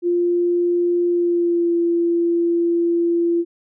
sine tone with pitch glide, 349.2 to 341 Hz, F4 to F4, 0 to -41 cents, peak -15 dBFS, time 0.02-3.45 s, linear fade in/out 50 ms, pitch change -41 cents, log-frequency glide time 1.07-1.75 s, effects none

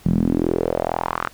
sawtooth tone with band-pass filter sweep, 42.11 Hz, E1, 38 cents sharp, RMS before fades -21 dBFS, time 0.05-1.29 s, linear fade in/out 10 ms, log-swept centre 170 to 1400 Hz, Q 3.6, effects pink hiss -48 dBFS RMS until 1.33 s

